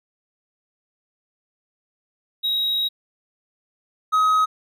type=tone pair in turn; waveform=triangle; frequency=3813 / 1266.9 Hz; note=A#7 / D#6; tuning=+38 / +31 cents; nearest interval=octave + perfect fifth; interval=1907 cents; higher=first; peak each=-18 / -13 dBFS; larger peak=second; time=2.43-2.89 / 4.12-4.46 s; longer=first; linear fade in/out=20 ms; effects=none